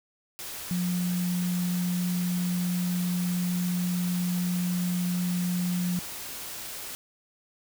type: tone in noise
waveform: sine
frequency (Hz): 178.3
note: F3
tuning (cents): +36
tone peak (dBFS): -25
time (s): 0.71-5.99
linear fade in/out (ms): 0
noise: white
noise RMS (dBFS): -38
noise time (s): 0.39-6.95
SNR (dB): +10
effects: none